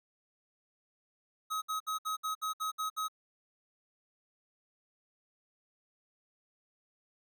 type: tone bursts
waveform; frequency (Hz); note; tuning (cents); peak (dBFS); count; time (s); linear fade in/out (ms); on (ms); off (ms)
square; 1271; D#6; +36; -33; 9; 1.5-3.084; 20; 120; 63
effects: none